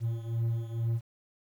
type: beating tone pair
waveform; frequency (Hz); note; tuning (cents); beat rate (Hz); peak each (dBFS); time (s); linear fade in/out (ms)
triangle; 114.6 / 116.8; A#2 / A#2; -29 / +4; 2.2; -28 / -32; 0-1.01; 50
effects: 10-bit